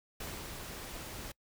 pink noise with ADSR envelope, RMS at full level -41 dBFS, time 0.2-1.32 s, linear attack 6 ms, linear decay 200 ms, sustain -3 dB, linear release 7 ms, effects noise-tail reverb RT60 0.1 s tail -25 dB re dry

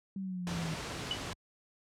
sine exponential sweep, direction down, 196 to 159.3 Hz, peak -35 dBFS, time 0.16-0.74 s, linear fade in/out 2 ms
pink noise, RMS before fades -39 dBFS, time 0.47-1.33 s, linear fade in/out 0 ms
sine tone with exponential decay, 2960 Hz, F#7, in tune, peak -27 dBFS, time 1.11-1.21 s, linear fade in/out 1 ms, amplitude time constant 21 ms
effects high-pass 60 Hz 12 dB/octave + low-pass 7000 Hz 12 dB/octave

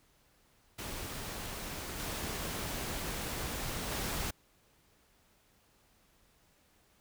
pink noise with level steps, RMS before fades -41 / -38 / -36 dBFS, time 0.78-4.31 s, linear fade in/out 10 ms, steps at 1.98 / 3.9 s, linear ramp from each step 20 ms, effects pink hiss -68 dBFS RMS until 7 s

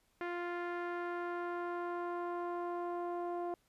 sawtooth tone with low-pass filter sweep, 349.3 Hz, F4, in tune, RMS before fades -39 dBFS, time 0.21-3.54 s, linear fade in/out 0 ms, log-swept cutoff 1900 to 810 Hz, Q 1.9, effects pink hiss -74 dBFS RMS until 3.68 s + resampled to 32000 Hz

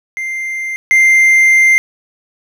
triangle tone pair in turn, 2093 / 2093 Hz, C7 / C7, 0 / 0 cents, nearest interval unison, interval 0 cents, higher neither, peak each -16 / -4 dBFS, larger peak second, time 0.17-0.76 / 0.91-1.78 s, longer second, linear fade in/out 0 ms, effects none

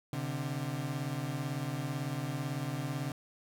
30% pulse beating tone pair, 130 / 148 Hz, C3 / D3, -11 / +14 cents, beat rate 18 Hz, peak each -34 / -34 dBFS, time 0.13-3.12 s, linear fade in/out 2 ms, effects none

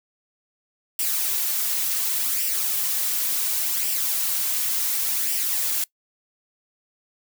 blue noise with flanger, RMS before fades -24 dBFS, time 0.99-5.84 s, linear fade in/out 2 ms, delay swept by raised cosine 0.37 to 4.17 ms, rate 0.69 Hz, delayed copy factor +0.5, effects noise-tail reverb RT60 0.1 s tail -22 dB re dry

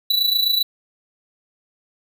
square tone with amplitude modulation, 3951 Hz, B7, in tune, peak -14 dBFS, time 0.1-0.63 s, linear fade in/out 5 ms, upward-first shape sine, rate 27.7 Hz, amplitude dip 65%, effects none

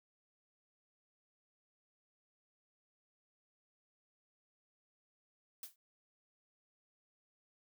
blue noise with exponential decay, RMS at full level -42 dBFS, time 5.63-5.76 s, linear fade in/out 2 ms, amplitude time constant 28 ms, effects none

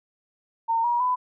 sine tone with pitch steps, 913 / 955.6 / 1000.2 Hz, A#5 / A#5 / B5, -36 / +43 / +22 cents, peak -20 dBFS, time 0.68-1.16 s, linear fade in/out 20 ms, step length 160 ms, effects none

